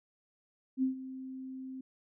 sine tone with ADSR envelope, 261.6 Hz, C4, in tune, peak -25 dBFS, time 0.77-1.81 s, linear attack 56 ms, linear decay 120 ms, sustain -15 dB, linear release 5 ms, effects none

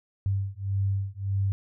sine beating tone pair, 97.3 / 99 Hz, G2 / G2, -12 / +18 cents, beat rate 1.7 Hz, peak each -28 dBFS, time 0.26-1.52 s, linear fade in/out 0 ms, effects none

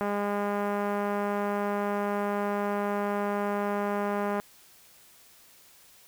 5% pulse tone with low-pass filter, 203.9 Hz, G#3, 32 cents flat, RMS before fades -29 dBFS, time 0.01-4.4 s, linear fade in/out 0 ms, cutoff 920 Hz, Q 0.66, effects white hiss -56 dBFS RMS until 6.07 s

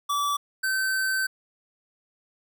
square tone pair in turn, 1154 / 1540.4 Hz, D6 / G6, -31 / -31 cents, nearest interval perfect fourth, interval 500 cents, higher second, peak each -24 dBFS, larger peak neither, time 0.09-0.37 / 0.63-1.27 s, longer second, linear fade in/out 10 ms, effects none

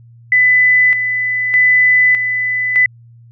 sine tone with tremolo, 2000 Hz, B6, 21 cents sharp, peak -7 dBFS, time 0.32-2.86 s, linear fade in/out 2 ms, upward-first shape square, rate 0.82 Hz, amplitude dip 55%, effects added 117 Hz sine -39 dBFS peak until 3.31 s

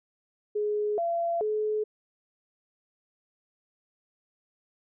sine tone with pitch steps, 419 / 680 / 427.4 Hz, G#4 / F5 / G#4, +15 / -46 / +50 cents, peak -25 dBFS, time 0.55-1.84 s, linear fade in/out 10 ms, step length 430 ms, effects none

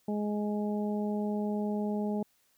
harmonic tone, 208.8 Hz, G#3, 10 cents sharp, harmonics 1 / 2 / 3 / 4, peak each -30 / -36 / -40 / -42 dBFS, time 0.08-2.23 s, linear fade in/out 5 ms, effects white hiss -70 dBFS RMS until 2.57 s

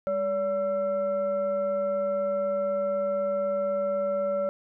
sine tone with frequency modulation, 570 Hz, C#5, 48 cents sharp, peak -24 dBFS, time 0.07-4.49 s, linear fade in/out 0 ms, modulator 772 Hz, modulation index 0.43, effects none

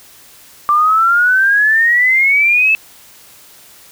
sine exponential sweep, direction up, 1172 to 2637 Hz, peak -8 dBFS, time 0.69-2.75 s, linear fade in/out 0 ms, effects white hiss -42 dBFS RMS until 3.91 s

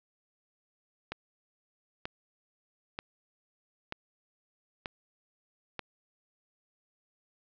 click train, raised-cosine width 0.3 ms, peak -19 dBFS, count 6, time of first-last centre 1.12-5.793 s, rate 1.07 Hz, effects low-pass 5000 Hz 12 dB/octave

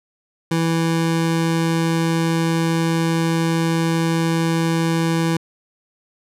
25% pulse tone, 164.81 Hz, E3, in tune, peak -13 dBFS, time 0.51-5.37 s, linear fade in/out 5 ms, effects low-pass 11000 Hz 12 dB/octave

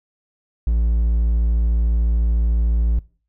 triangle tone, 56.9 Hz, A#1, 41 cents flat, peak -13 dBFS, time 0.67-2.99 s, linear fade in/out 0 ms, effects noise-tail reverb RT60 0.4 s tail -21 dB re dry

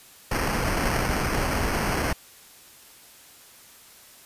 pink noise with sample-and-hold, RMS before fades -25 dBFS, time 0.31-2.13 s, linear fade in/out 5 ms, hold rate 3675 Hz, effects white hiss -50 dBFS RMS until 4.25 s + resampled to 32000 Hz

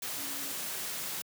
sine tone in noise, 277.6 Hz, C#4, 3 cents sharp, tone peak -48 dBFS, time 0.18-0.52 s, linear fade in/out 5 ms, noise white, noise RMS -37 dBFS, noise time 0.02-1.22 s, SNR -14 dB, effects high-pass 100 Hz 12 dB/octave

